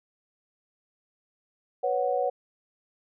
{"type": "chord", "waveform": "sine", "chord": "B suspended second", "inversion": "none", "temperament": "equal", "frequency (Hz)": [493.9, 554.4, 740], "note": ["B4", "C#5", "F#5"], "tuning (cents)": [0, 0, 0], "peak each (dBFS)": -28, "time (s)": [1.83, 2.3], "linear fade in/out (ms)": 10, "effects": []}